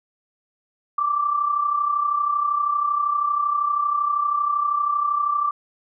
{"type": "tone with amplitude modulation", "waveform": "sine", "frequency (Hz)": 1170, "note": "D6", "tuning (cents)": -7, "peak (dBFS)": -16, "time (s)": [0.98, 5.51], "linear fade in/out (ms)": 5, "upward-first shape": "sine", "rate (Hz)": 32.7, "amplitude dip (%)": 60, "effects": []}